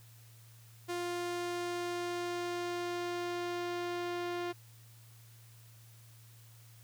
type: tone with low-pass filter sweep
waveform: sawtooth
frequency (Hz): 350.8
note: F4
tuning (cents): +8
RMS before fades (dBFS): -37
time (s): 0.88-4.53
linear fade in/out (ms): 20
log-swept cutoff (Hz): 11000 to 4200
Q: 0.72
effects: added 114 Hz sine -55 dBFS peak until 6.83 s + white hiss -62 dBFS RMS until 6.83 s